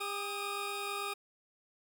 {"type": "tone cluster", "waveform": "20% pulse", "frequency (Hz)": [402.4, 1205, 1254], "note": ["G4", "D6", "D#6"], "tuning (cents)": [45, 44, 13], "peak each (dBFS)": [-35, -38, -34], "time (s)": [0, 1.14], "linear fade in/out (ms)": 10, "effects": []}